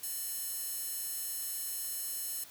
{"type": "tone with high-pass filter", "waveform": "square", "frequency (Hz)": 596, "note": "D5", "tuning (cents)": 25, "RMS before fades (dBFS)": -38, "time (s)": [0.03, 2.44], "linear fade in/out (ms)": 5, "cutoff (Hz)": 9900, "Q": 1.1, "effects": ["white hiss -53 dBFS RMS until 2.5 s"]}